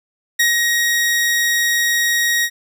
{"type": "tone with ADSR envelope", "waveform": "sawtooth", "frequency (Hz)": 1886, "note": "A#6", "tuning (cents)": 20, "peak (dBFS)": -8, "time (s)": [0.39, 2.5], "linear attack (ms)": 10, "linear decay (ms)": 140, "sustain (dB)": -3, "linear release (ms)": 61, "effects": []}